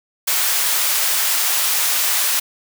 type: high-pass noise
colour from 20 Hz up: white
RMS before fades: -18 dBFS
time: 0.27-2.4 s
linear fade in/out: 10 ms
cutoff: 770 Hz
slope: 12 dB/octave
effects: none